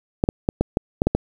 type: clicks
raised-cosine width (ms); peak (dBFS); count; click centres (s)
2; -4; 8; 0.239 / 0.289 / 0.489 / 0.61 / 0.771 / 1.019 / 1.07 / 1.15
effects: 7-bit